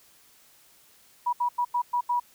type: tone bursts at uneven times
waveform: sine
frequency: 970 Hz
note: B5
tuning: 31 cents flat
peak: -22 dBFS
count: 6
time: 1.26-1.33 / 1.4-1.49 / 1.58-1.65 / 1.74-1.82 / 1.93-2.01 / 2.09-2.2 s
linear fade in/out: 10 ms
effects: white hiss -58 dBFS RMS until 2.34 s